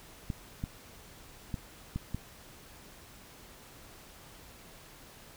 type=clicks; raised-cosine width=5 ms; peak=-21 dBFS; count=5; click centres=0.302 / 0.639 / 1.542 / 1.96 / 2.146 s; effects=pink hiss -53 dBFS RMS until 5.36 s